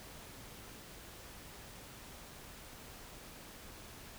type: silence
effects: pink hiss -52 dBFS RMS until 4.18 s